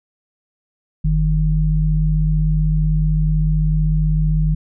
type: tone pair together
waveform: sine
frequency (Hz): 46.58 / 155.56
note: F#1 / D#3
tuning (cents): +12 / 0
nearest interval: octave + major sixth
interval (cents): 2088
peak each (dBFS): -16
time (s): 1.04-4.55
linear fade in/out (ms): 10
effects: none